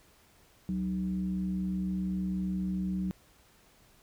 sine tone with frequency modulation, 186.5 Hz, F#3, 14 cents sharp, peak -29 dBFS, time 0.69-3.11 s, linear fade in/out 0 ms, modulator 119 Hz, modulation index 0.47, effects pink hiss -62 dBFS RMS until 4.02 s

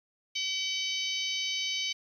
harmonic tone, 761 Hz, F#5, 48 cents sharp, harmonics 3 / 4 / 5 / 6 / 7 / 8, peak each -36 / -33 / -38 / -38 / -43 / -40 dBFS, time 0.35-1.93 s, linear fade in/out 10 ms, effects 10-bit

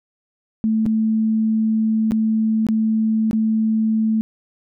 sine tone with dropouts, 220 Hz, A3, in tune, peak -15 dBFS, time 0.64-4.21 s, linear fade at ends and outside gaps 0 ms, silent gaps 0.856-0.863 / 2.11-2.119 / 2.667-2.687 / 3.311-3.331 s, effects none

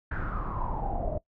brown noise with low-pass filter sweep, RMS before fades -31 dBFS, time 0.11-1.18 s, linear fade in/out 5 ms, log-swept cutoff 1600 to 600 Hz, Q 9.8, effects noise-tail reverb RT60 0.1 s tail -20 dB re dry

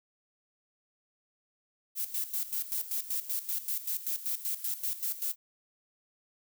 violet noise with tremolo, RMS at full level -32 dBFS, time 1.95-5.36 s, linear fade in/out 50 ms, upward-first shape square, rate 5.2 Hz, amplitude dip 75%, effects none

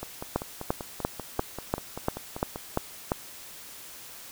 two click trains, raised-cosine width 1 ms, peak -20 / -10 dBFS, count 14 / 9, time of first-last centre 0.03-2.559 / 0.36-3.119 s, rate 5.14 / 2.9 Hz, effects white hiss -45 dBFS RMS until 4.31 s

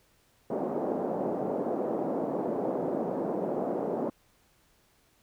white band-pass noise, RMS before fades -31 dBFS, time 0.5-4.1 s, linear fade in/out 5 ms, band 190 to 660 Hz, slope 24 dB/octave, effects pink hiss -66 dBFS RMS until 5.22 s

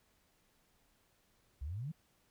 sine exponential sweep, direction up, 62.7 to 170 Hz, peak -38 dBFS, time 1.61-1.92 s, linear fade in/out 10 ms, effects pink hiss -73 dBFS RMS until 2.3 s

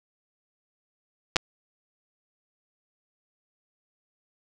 clicks, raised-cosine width 0.2 ms, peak -3 dBFS, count 2, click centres 1.36 / 1.366 s, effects none

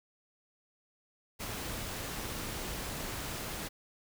pink noise, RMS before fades -39 dBFS, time 1.39-3.69 s, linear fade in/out 20 ms, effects none

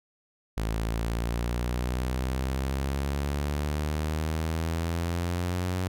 sawtooth exponential sweep, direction up, 54.2 to 92.5 Hz, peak -23 dBFS, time 0.57-5.88 s, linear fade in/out 5 ms, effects none

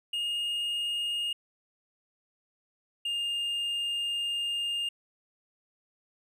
triangle tone pair in turn, 2846 / 2818 Hz, F7 / F7, +32 / +15 cents, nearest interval unison, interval 17 cents, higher first, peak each -27 dBFS, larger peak neither, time 0.13-1.33 / 3.05-4.89 s, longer second, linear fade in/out 5 ms, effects resampled to 32000 Hz

